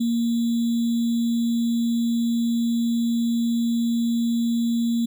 sine tone with sample-and-hold, 233.1 Hz, A#3, in tune, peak -19 dBFS, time 0-5.06 s, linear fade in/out 10 ms, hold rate 3675 Hz, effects none

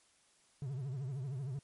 triangle tone with vibrato, 133.8 Hz, C3, 39 cents sharp, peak -35 dBFS, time 0.62-1.59 s, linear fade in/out 2 ms, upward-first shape triangle, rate 13 Hz, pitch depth 190 cents each way, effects white hiss -69 dBFS RMS until 1.63 s + MP3 48 kbps

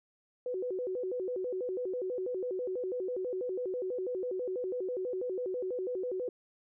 sine tone with vibrato, 430.6 Hz, A4, 37 cents flat, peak -32 dBFS, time 0.46-6.29 s, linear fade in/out 2 ms, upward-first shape square, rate 6.1 Hz, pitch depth 250 cents each way, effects none

